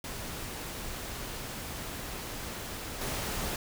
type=noise with level steps; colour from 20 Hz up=pink; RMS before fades=-39 / -34 dBFS; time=0.04-3.56 s; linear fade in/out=2 ms; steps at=3.01 s; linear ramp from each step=2 ms; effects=none